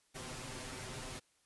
pink noise with comb filter, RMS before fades -45 dBFS, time 0.14-1.2 s, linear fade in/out 20 ms, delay 7.8 ms, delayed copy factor +0.75, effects white hiss -73 dBFS RMS until 1.45 s + resampled to 24000 Hz

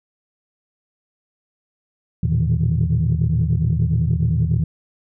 sine tone cluster, 80.2 / 112.7 / 119.6 / 154.2 / 164.2 Hz, E2 / A2 / A#2 / D#3 / E3, -47 / +42 / +45 / -15 / -6 cents, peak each -21 dBFS, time 2.23-4.64 s, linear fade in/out 5 ms, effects tanh soft clip ceiling -9 dBFS

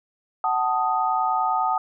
sine chord, D# diminished, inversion first, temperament equal with one note detuned, 750.3 / 880 / 1244.5 Hz, F#5 / A5 / D#6, +24 / 0 / 0 cents, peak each -24 dBFS, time 0.44-1.78 s, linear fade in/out 2 ms, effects none

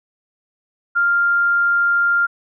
sine tone, 1396.9 Hz, F6, in tune, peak -13 dBFS, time 0.95-2.27 s, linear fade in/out 20 ms, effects none

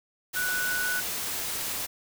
sine tone in noise, 1480 Hz, F#6, in tune, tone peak -27 dBFS, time 0.35-1.01 s, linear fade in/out 20 ms, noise white, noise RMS -32 dBFS, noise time 0.33-1.87 s, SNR +2 dB, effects none

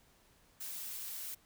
blue noise, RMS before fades -43 dBFS, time 0.6-1.35 s, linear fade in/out 10 ms, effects pink hiss -67 dBFS RMS until 1.45 s

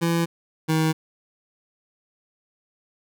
25% pulse tone pair in turn, 168.1 / 158.67 Hz, E3 / D#3, +34 / +34 cents, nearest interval minor second, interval 100 cents, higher first, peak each -16 / -15 dBFS, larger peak second, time 0.01-0.26 / 0.68-0.93 s, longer neither, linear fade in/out 20 ms, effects none

